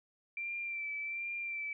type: tone with vibrato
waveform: sine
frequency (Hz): 2349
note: D7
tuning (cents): 0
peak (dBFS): -36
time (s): 0.37-1.73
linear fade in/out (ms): 2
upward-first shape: sine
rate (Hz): 1.3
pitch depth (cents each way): 31
effects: none